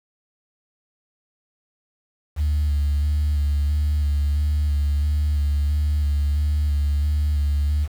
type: tone with vibrato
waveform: sine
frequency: 73.42 Hz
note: D2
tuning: in tune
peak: -16 dBFS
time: 2.36-7.88 s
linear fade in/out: 50 ms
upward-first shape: square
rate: 1.5 Hz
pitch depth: 27 cents each way
effects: tanh soft clip ceiling -15 dBFS + 7-bit